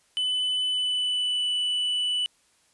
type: tone with pitch glide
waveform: triangle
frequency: 3004 to 2973 Hz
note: F#7 to F#7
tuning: +26 to +8 cents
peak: -22 dBFS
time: 0.17-2.26 s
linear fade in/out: 0 ms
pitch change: -18 cents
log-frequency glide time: 0.55-1.51 s
effects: white hiss -64 dBFS RMS until 2.73 s + resampled to 24000 Hz